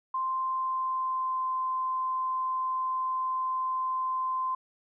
sine tone with pitch glide, 1045 to 1036.6 Hz, C6 to C6, -2 to -16 cents, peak -27 dBFS, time 0.14-4.55 s, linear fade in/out 5 ms, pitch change -14 cents, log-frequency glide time 0.44-1.46 s, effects none

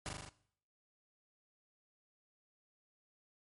pink noise with echo, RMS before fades -41 dBFS, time 0.06-0.09 s, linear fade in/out 0 ms, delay 40 ms, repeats 5, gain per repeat -2 dB, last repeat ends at 0.29 s, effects noise-tail reverb RT60 0.6 s tail -18 dB re dry + MP3 48 kbps

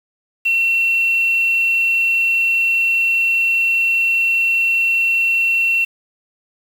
sine tone with quantisation, 2715 Hz, F7, 50 cents flat, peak -13 dBFS, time 0.45-5.85 s, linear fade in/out 10 ms, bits 6, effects none

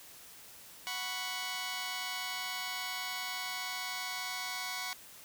10% pulse chord, F# suspended fourth, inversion none, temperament just, 740 / 986.7 / 1110 Hz, F#5 / B5 / C#6, 0 / -2 / +2 cents, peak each -33 dBFS, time 0.87-4.93 s, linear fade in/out 0 ms, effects white hiss -53 dBFS RMS until 5.24 s

